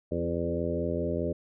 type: harmonic tone with a mistuned harmonic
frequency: 84.8 Hz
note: E2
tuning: 50 cents sharp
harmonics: 1 / 2 / 3 / 4 / 5 / 6 / 7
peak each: -35 / -35 / -35 / -35 / -35 / -35 / -35 dBFS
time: 0.11-1.33 s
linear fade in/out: 10 ms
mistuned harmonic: 4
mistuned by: +19 cents
effects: none